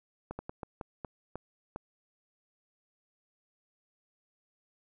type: slowing click train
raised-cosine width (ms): 1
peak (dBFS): -24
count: 8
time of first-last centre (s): 0.31-1.76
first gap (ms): 80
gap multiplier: 1.31
effects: none